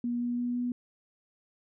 sine tone with pitch steps, 240.2 / 241.7 / 243.3 / 244.8 Hz, B3 / B3 / B3 / B3, -48 / -37 / -26 / -15 cents, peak -28 dBFS, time 0.04-0.72 s, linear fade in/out 2 ms, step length 170 ms, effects none

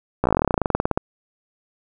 slowing click train, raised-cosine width 1 ms, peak -4 dBFS, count 23, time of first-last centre 0.24-0.975 s, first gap 15 ms, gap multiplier 1.07, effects none

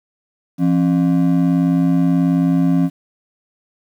triangle ring-modulated tone, 220 Hz, A3, in tune, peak -7 dBFS, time 0.58-2.9 s, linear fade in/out 50 ms, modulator 49.3 Hz, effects 8-bit

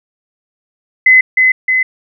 sine tone with echo, 2033 Hz, B6, 50 cents sharp, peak -3 dBFS, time 1.06-1.21 s, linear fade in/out 5 ms, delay 310 ms, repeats 2, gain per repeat -3 dB, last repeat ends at 1.83 s, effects none

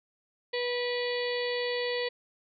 harmonic tone with a mistuned harmonic, 488.5 Hz, B4, 19 cents flat, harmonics 1 / 2 / 4 / 5 / 6 / 7 / 8 / 9, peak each -30 / -42 / -36 / -42 / -43 / -42 / -43 / -40 dBFS, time 0.53-2.09 s, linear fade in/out 10 ms, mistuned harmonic 9, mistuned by +25 cents, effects none

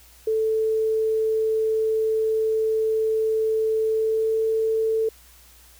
sine tone with pitch glide, 440 to 443.6 Hz, A4 to A4, 0 to +14 cents, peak -19 dBFS, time 0.27-5.09 s, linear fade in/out 5 ms, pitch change +14 cents, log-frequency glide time 3.9-4.42 s, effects added 60 Hz sine -53 dBFS peak until 5.79 s + white hiss -52 dBFS RMS until 5.79 s

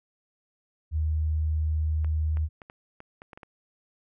sine tone, 77.78 Hz, D#2, in tune, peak -23 dBFS, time 0.91-2.49 s, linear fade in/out 50 ms
clicks, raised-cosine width 0.5 ms, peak -29 dBFS, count 9, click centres 2.046 / 2.371 / 2.618 / 2.699 / 3.004 / 3.219 / 3.332 / 3.375 / 3.432 s
effects none

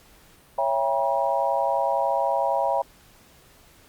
sine chord, C# diminished seventh, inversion none, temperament just, 554.4 / 665.2 / 798.3 / 957.9 Hz, C#5 / E5 / G5 / Bb5, 0 / +16 / +31 / +47 cents, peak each -26 dBFS, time 0.58-2.82 s, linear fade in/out 5 ms, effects pink hiss -54 dBFS RMS until 3.88 s + Opus 48 kbps

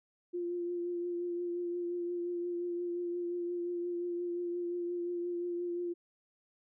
sine tone with vibrato, 349.2 Hz, F4, in tune, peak -33 dBFS, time 0.33-5.94 s, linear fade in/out 20 ms, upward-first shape triangle, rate 5.7 Hz, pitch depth 24 cents each way, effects none

